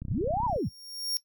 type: click train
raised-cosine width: 5 ms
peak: -24 dBFS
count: 18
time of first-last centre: 0.02-0.561 s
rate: 31.4 Hz
type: linear two-way sweep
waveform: sine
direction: up then down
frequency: 43.65 to 1004 to 43.65 Hz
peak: -26 dBFS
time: 0.09-0.69 s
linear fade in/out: 20 ms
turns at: 0.45 s
type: tone with exponential growth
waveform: sawtooth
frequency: 5550 Hz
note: F8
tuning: 12 cents flat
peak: -23 dBFS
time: 0.48-1.17 s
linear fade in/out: 0 ms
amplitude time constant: 150 ms
effects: noise-tail reverb RT60 0.1 s tail -17 dB re dry